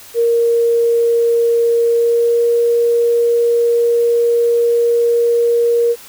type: tone with pitch glide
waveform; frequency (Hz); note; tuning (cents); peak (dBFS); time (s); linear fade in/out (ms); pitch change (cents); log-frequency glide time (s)
sine; 466.9 to 470.7; A#4 to A#4; +3 to +17; -10; 0.14-5.96; 50; +14; 1.87-2.45
effects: white hiss -38 dBFS RMS until 6.08 s